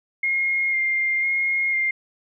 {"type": "tone with vibrato", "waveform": "sine", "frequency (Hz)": 2127, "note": "C7", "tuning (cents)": 28, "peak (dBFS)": -19, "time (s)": [0.23, 1.91], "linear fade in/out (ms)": 5, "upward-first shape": "square", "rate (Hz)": 1, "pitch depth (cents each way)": 15, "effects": []}